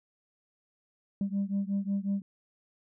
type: beating tone pair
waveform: sine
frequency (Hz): 196.2 / 201.7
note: G3 / G3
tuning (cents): +2 / +50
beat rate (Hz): 5.5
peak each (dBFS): -29 / -30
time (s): 1.21-2.22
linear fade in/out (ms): 2
effects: tanh soft clip ceiling -24 dBFS